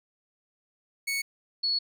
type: tone pair in turn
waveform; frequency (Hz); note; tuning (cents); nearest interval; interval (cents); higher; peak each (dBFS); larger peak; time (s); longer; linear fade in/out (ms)
sawtooth / sine; 2217 / 4384; C#7 / C#8; 0 / -20; octave; 1180; second; -24; neither; 1.07-1.22 / 1.63-1.79; second; 10
effects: none